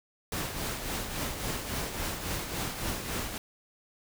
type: noise with tremolo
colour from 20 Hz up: pink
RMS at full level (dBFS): -32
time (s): 0.32-3.38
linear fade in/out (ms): 2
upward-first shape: triangle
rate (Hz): 3.6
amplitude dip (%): 55
effects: none